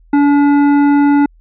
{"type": "tone with hard clipping", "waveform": "sine", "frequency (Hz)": 286.7, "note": "D4", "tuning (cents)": -42, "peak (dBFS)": -9, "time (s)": [0.13, 1.26], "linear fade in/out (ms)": 5, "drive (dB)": 11, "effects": ["added 41 Hz sine -43 dBFS peak until 1.4 s", "resampled to 8000 Hz"]}